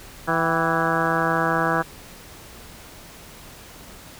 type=harmonic tone with a mistuned harmonic; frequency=164.81 Hz; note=E3; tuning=in tune; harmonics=1 / 2 / 3 / 4 / 5 / 6 / 7 / 8 / 9 / 10; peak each=-28 / -28 / -28 / -28 / -28 / -28 / -28 / -28 / -28 / -28 dBFS; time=0.27-1.83 s; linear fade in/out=20 ms; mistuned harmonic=5; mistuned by=-75 cents; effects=pink hiss -43 dBFS RMS until 4.19 s